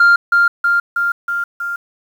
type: tone with echo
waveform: sine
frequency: 1396.9 Hz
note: F6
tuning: in tune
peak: -4 dBFS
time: 0-0.16 s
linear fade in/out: 5 ms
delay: 320 ms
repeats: 5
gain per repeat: -3 dB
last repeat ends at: 1.76 s
effects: tanh soft clip ceiling -5 dBFS + 7-bit